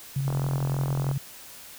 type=tone with tremolo; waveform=sine; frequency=136.8 Hz; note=C#3; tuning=23 cents flat; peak=-23 dBFS; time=0.16-1.18 s; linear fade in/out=5 ms; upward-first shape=square; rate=11 Hz; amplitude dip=25%
type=click train; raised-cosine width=1 ms; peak=-19 dBFS; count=37; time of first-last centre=0.28-1.113 s; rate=43.2 Hz
effects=white hiss -45 dBFS RMS until 1.78 s